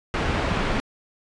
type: low-pass noise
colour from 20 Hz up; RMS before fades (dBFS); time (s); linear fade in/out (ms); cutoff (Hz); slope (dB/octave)
pink; -24; 0.14-0.8; 0; 2600; 12
effects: resampled to 22050 Hz